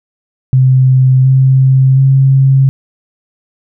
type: tone with pitch steps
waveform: sine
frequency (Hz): 130.1 / 132.37 / 134.69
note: C3 / C3 / C#3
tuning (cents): -9 / +20 / -49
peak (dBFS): -4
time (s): 0.53-2.69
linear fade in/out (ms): 0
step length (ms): 720
effects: none